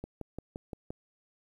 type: click train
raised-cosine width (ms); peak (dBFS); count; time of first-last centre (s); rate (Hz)
2; -25; 6; 0.04-0.905; 5.78
effects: 10-bit